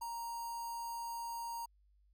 square tone with notch filter, 932.3 Hz, A#5, in tune, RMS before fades -42 dBFS, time 0.01-1.66 s, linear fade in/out 10 ms, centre 2600 Hz, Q 1, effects added 50 Hz sine -66 dBFS peak until 2.13 s

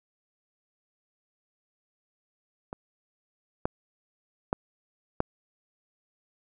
clicks, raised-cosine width 1 ms, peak -22 / -12 / -11 / -10 dBFS, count 4, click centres 2.729 / 3.655 / 4.529 / 5.204 s, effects none

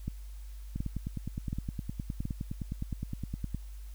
two click trains, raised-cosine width 5 ms, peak -22 / -21 dBFS, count 28 / 4, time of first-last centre 0.76-3.546 / 0.08-2.254 s, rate 9.69 / 1.38 Hz, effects added 50 Hz sine -41 dBFS peak until 3.94 s + white hiss -61 dBFS RMS until 3.94 s

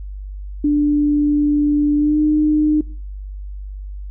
sine tone with pitch glide, 293.7 to 303.9 Hz, D4 to D#4, 0 to -41 cents, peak -12 dBFS, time 0.64-2.81 s, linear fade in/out 5 ms, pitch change +59 cents, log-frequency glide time 1.97-2.19 s, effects noise-tail reverb RT60 0.5 s tail -23 dB re dry + added 49 Hz sine -27 dBFS peak until 4.1 s

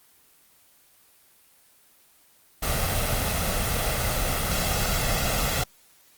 pink noise with comb filter, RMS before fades -25 dBFS, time 2.62-5.64 s, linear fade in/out 10 ms, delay 1.5 ms, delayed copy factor +0.6, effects white hiss -58 dBFS RMS until 6.17 s + Opus 24 kbps

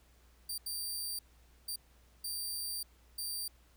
15% pulse tone bursts at uneven times, 4687 Hz, D8, 4 cents flat, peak -30 dBFS, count 5, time 0.49-0.58 / 0.66-1.19 / 1.68-1.76 / 2.24-2.83 / 3.18-3.48 s, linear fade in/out 5 ms, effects added 60 Hz sine -62 dBFS peak until 3.76 s + pink hiss -68 dBFS RMS until 3.76 s

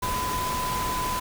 sine tone in noise, 1004 Hz, B5, 28 cents sharp, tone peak -27 dBFS, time 0.02-1.2 s, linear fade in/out 10 ms, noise pink, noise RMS -31 dBFS, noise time 0.02-1.2 s, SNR +1 dB, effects none

